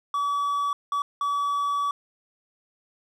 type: tone bursts at uneven times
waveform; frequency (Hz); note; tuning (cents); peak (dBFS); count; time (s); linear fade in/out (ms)
triangle; 1143; D6; -47; -21; 3; 0.14-0.73 / 0.92-1.02 / 1.21-1.91; 2
effects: none